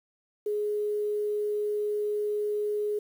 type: tone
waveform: sine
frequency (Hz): 418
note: G#4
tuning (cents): +11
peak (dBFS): -26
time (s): 0.46-2.99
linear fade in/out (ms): 5
effects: 9-bit